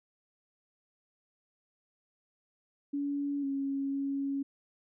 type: tone with pitch steps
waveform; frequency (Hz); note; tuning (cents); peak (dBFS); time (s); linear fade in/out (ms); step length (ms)
sine; 284.2 / 275.2 / 276.8; C#4 / C#4 / C#4; +43 / -12 / -2; -30; 2.93-4.43; 10; 500
effects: none